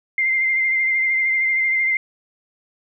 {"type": "tone with vibrato", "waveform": "sine", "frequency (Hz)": 2093, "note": "C7", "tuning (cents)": 0, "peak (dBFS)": -16, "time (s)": [0.18, 1.97], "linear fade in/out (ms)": 2, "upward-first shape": "triangle", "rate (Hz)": 13, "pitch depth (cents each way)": 31, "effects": []}